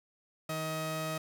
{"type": "tone pair together", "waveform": "sawtooth", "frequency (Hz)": [158, 632], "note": ["D#3", "D#5"], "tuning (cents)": [27, 27], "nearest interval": "2 octaves", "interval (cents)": 2400, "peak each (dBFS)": [-33, -31], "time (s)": [0.49, 1.18], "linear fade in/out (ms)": 5, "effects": []}